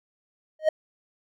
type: tone with exponential growth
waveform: triangle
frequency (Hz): 624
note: D#5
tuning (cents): +5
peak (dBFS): -11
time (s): 0.59-0.69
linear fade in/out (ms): 5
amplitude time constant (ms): 20
effects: none